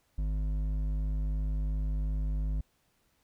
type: tone with hard clipping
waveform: sine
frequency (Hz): 51.4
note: G#1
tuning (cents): -17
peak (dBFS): -30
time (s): 0.18-2.61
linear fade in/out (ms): 5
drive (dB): 8
effects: pink hiss -72 dBFS RMS until 3.23 s